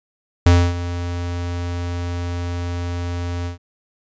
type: tone with ADSR envelope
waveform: square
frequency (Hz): 87.31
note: F2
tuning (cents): 0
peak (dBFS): -8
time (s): 0.46-3.58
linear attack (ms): 3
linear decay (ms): 270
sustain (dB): -15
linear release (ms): 120
effects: resampled to 16000 Hz